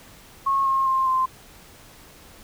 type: tone with pitch steps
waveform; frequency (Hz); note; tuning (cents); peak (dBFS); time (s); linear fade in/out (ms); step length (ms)
sine; 1090 / 1073.8 / 1057.7 / 1042; C#6 / C6 / C6 / C6; -29 / +45 / +18 / -7; -18; 0.46-1.26; 10; 200
effects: pink hiss -48 dBFS RMS until 2.43 s